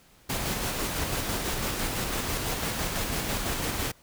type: noise with tremolo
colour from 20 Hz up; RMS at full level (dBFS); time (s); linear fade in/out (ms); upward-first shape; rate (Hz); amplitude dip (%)
pink; -29; 0.29-3.92; 10; square; 6; 25
effects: pink hiss -58 dBFS RMS until 4.02 s